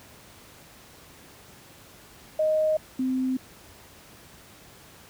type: tone pair in turn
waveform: sine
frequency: 622.3 / 258.8 Hz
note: D#5 / C4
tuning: 0 / -19 cents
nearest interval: octave + minor third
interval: 1519 cents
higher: first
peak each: -20 / -23 dBFS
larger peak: first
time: 2.39-2.77 / 2.99-3.37 s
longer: neither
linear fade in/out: 5 ms
effects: pink hiss -50 dBFS RMS until 5.09 s + high-pass 60 Hz 12 dB/octave